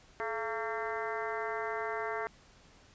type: harmonic tone with a mistuned harmonic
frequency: 227.1 Hz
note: A#3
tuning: 45 cents flat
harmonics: 2 / 3 / 4 / 5 / 6 / 7 / 8 / 9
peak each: -38 / -40 / -41 / -42 / -43 / -43 / -44 / -45 dBFS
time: 0.2-2.27 s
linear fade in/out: 0 ms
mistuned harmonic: 2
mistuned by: -88 cents
effects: pink hiss -60 dBFS RMS until 2.94 s + resampled to 16000 Hz